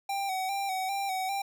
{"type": "tone with vibrato", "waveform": "square", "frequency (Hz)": 772, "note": "G5", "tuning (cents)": -27, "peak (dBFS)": -30, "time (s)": [0.09, 1.42], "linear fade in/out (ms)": 5, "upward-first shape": "square", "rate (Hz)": 2.5, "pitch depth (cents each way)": 43, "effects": []}